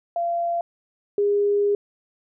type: tone pair in turn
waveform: sine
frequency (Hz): 686 / 407.9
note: F5 / G#4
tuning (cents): -31 / -31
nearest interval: major sixth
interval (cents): 900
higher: first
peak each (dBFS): -21 / -17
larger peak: second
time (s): 0.16-0.61 / 1.18-1.75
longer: second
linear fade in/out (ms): 2
effects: none